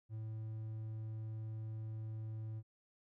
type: tone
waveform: triangle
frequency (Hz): 109.9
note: A2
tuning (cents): -2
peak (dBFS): -39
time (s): 0.09-2.63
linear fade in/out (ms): 50
effects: none